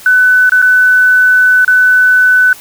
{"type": "tone with dropouts", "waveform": "sine", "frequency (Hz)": 1500, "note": "F#6", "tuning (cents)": 23, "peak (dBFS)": -4, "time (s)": [0.06, 2.53], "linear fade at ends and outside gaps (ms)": 2, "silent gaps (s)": [[0.495, 0.52], [0.618, 0.624], [1.648, 1.678]], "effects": ["white hiss -34 dBFS RMS until 2.6 s"]}